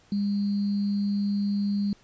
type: tone with sample-and-hold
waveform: sine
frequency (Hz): 202.3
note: G#3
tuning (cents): -45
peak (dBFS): -23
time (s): 0.12-1.93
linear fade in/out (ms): 2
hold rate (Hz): 4410
effects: pink hiss -59 dBFS RMS until 2.03 s + resampled to 16000 Hz